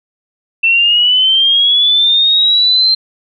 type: linear sweep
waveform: sine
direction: up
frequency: 2674 to 4149 Hz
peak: -7 dBFS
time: 0.63-2.95 s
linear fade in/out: 10 ms
effects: none